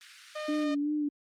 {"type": "high-pass noise", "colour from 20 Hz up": "white", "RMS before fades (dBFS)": -44, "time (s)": [0.01, 0.64], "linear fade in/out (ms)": 0, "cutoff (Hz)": 1300, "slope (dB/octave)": 48}
{"type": "tone", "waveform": "sawtooth", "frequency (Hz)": 610, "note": "D#5", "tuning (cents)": -34, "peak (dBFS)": -30, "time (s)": [0.35, 0.75], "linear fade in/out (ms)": 10}
{"type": "tone with vibrato", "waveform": "sine", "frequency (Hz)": 293.7, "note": "D4", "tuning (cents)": 0, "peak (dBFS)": -27, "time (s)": [0.48, 1.09], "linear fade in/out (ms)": 10, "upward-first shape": "sine", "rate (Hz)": 2.7, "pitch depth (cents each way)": 44}
{"effects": ["low-pass 5000 Hz 12 dB/octave", "Opus 32 kbps"]}